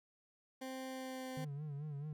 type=tone with pitch glide; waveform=20% pulse; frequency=261.6 to 258.7 Hz; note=C4 to C4; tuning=0 to -19 cents; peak=-38 dBFS; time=0.61-1.45 s; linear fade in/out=10 ms; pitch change=-19 cents; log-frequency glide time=0.88-1.32 s
type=tone with vibrato; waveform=triangle; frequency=146.83 Hz; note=D3; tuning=in tune; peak=-39 dBFS; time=1.37-2.13 s; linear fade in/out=2 ms; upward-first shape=sine; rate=4.6 Hz; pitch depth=86 cents each way
effects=none